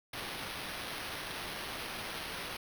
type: noise with sample-and-hold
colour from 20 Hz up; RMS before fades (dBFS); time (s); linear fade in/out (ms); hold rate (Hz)
white; -41; 0.13-2.57; 5; 7350
effects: none